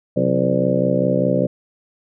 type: harmonic tone with a mistuned harmonic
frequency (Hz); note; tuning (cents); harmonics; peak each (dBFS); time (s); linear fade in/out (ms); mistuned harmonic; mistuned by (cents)
65; C2; -11; 2 / 3 / 4 / 5 / 6 / 7 / 8 / 9; -24 / -21 / -23 / -26 / -27 / -27 / -21 / -22; 0.16-1.47; 10; 3; -110
effects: none